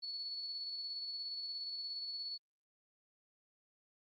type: tone with tremolo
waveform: sine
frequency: 4416 Hz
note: C#8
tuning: 7 cents flat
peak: -39 dBFS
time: 0.02-2.38 s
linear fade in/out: 20 ms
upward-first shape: square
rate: 17 Hz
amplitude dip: 25%
effects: Opus 48 kbps